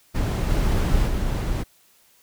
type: noise with level steps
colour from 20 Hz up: brown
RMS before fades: -22 / -20 / -24 dBFS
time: 0.14-1.64 s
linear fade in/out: 20 ms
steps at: 0.48 / 1.06 s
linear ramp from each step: 20 ms
effects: white hiss -58 dBFS RMS until 2.22 s